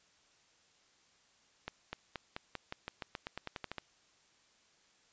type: accelerating click train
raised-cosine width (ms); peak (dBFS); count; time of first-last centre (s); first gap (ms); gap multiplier
0.3; -23; 16; 1.68-3.783; 250; 0.91
effects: white hiss -68 dBFS RMS until 5.12 s + resampled to 16000 Hz